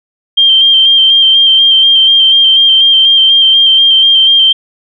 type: tone with vibrato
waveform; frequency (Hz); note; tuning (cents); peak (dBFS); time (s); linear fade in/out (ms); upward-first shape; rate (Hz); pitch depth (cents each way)
sine; 3166; G7; +17; -3; 0.37-4.53; 10; square; 4.1; 19
effects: none